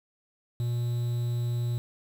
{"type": "tone with quantisation", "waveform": "triangle", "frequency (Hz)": 119.6, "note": "A#2", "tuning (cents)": 45, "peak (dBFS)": -24, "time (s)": [0.6, 1.78], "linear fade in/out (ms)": 0, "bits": 8, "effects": []}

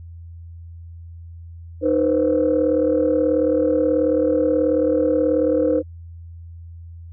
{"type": "tone cluster", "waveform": "sine", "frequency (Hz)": [307.5, 485.5, 524], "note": ["D#4", "B4", "C5"], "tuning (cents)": [-20, -30, 2], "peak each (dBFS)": -19, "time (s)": [1.81, 5.83], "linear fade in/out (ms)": 50, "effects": ["tanh soft clip ceiling -8 dBFS", "added 84 Hz sine -35 dBFS peak until 7.12 s"]}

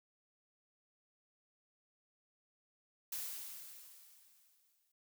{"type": "noise with exponential decay", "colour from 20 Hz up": "blue", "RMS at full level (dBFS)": -40, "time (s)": [3.12, 4.92], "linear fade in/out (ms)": 5, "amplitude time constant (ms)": 390, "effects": ["noise-tail reverb RT60 0.1 s tail -25 dB re dry"]}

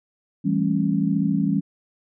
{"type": "chord", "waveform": "sine", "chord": "A dominant seventh", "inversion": "second", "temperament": "just", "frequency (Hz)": [165, 198, 220, 275], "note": ["E3", "G3", "A3", "C#4"], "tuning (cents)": [2, 18, 0, -14], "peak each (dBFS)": [-24, -22, -28, -24], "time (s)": [0.44, 1.61], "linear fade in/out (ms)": 20, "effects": []}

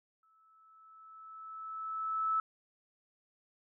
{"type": "tone with exponential growth", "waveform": "sine", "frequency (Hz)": 1307, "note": "E6", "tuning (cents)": -15, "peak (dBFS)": -27, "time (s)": [0.23, 2.4], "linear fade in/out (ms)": 2, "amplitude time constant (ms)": 470, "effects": []}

